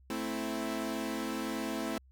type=chord; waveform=sawtooth; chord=A minor; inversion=none; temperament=equal; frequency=220 / 261.6 / 329.6 Hz; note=A3 / C4 / E4; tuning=0 / 0 / 0 cents; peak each=-34 dBFS; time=0.1-1.98 s; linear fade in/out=2 ms; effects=added 65 Hz sine -57 dBFS peak until 2.11 s